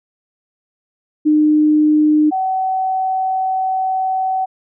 sine tone pair in turn, 303.9 / 756.5 Hz, D#4 / F#5, -41 / +38 cents, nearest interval octave + major third, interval 1579 cents, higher second, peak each -9 / -15 dBFS, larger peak first, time 1.25-2.31 / 2.31-4.46 s, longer second, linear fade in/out 20 ms, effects none

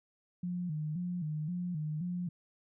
sine tone with vibrato, 164.81 Hz, E3, in tune, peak -33 dBFS, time 0.43-2.29 s, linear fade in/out 5 ms, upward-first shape square, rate 1.9 Hz, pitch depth 130 cents each way, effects none

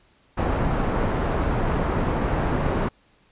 pink low-pass noise, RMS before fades -23 dBFS, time 0.37-2.89 s, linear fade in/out 10 ms, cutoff 1200 Hz, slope 12 dB/octave, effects pink hiss -60 dBFS RMS until 3.31 s + resampled to 8000 Hz

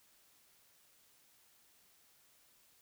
silence, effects white hiss -68 dBFS RMS until 2.81 s

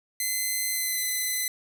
5% pulse tone with pitch glide, 2050 to 2021 Hz, C7 to B6, -36 to +39 cents, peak -16 dBFS, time 0.2-1.48 s, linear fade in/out 2 ms, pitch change -25 cents, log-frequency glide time 0.71-1.05 s, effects none

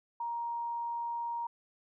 sine tone, 939 Hz, A#5, 12 cents sharp, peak -33 dBFS, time 0.2-1.47 s, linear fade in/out 5 ms, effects none

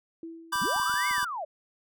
sine tone with exponential decay, 329.6 Hz, E4, in tune, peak -35 dBFS, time 0.23-1.02 s, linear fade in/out 2 ms, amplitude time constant 170 ms
square chord, G major, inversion first, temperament equal, 987.8 / 1174.7 / 1568 Hz, B5 / D6 / G6, 0 / 0 / 0 cents, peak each -31 dBFS, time 0.52-1.25 s, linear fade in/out 10 ms
clicks, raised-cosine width 3 ms, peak -35 dBFS, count 10, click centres 0.557 / 0.617 / 0.655 / 0.762 / 0.799 / 0.897 / 0.94 / 1.111 / 1.181 / 1.229 s
sine linear two-way sweep, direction up then down, 130.4 to 2200 to 567 Hz, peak -31 dBFS, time 0.61-1.45 s, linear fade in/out 10 ms, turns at 1.08 s
effects none

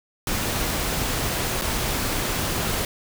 pink noise with dropouts, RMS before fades -25 dBFS, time 0.27-2.85 s, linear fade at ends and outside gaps 2 ms, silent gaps 1.614-1.619 s, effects none

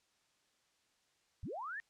sine linear sweep, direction up, 50.7 to 1864.7 Hz, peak -40 dBFS, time 1.43-1.8 s, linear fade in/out 0 ms, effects white hiss -75 dBFS RMS until 1.89 s + low-pass 7000 Hz 12 dB/octave

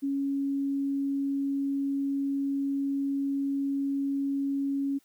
sine tone, 277.2 Hz, C#4, in tune, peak -26 dBFS, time 0.02-4.99 s, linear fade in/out 20 ms, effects white hiss -66 dBFS RMS until 5.04 s

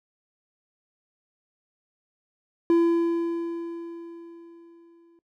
triangle tone with exponential decay, 337.4 Hz, E4, 40 cents sharp, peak -13 dBFS, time 2.7-5.19 s, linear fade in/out 1 ms, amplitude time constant 540 ms, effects noise-tail reverb RT60 0.1 s tail -18 dB re dry

